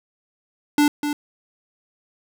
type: tone with echo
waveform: square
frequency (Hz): 293.7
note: D4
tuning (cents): 0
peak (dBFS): -14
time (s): 0.78-0.88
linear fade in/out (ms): 2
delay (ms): 250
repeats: 1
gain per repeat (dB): -8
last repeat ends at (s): 1.13
effects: none